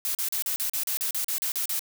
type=noise bursts; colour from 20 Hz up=blue; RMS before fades=-28 dBFS; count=13; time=0.05-1.793 s; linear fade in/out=0 ms; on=99 ms; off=38 ms; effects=none